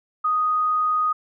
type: tone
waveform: sine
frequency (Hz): 1244.5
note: D#6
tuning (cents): 0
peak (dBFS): -18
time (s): 0.24-1.13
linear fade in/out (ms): 10
effects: none